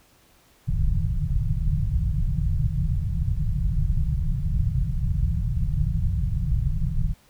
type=low-pass noise; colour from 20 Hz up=pink; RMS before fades=-23 dBFS; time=0.67-7.14 s; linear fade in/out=20 ms; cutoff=170 Hz; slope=96 dB/octave; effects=pink hiss -58 dBFS RMS until 7.29 s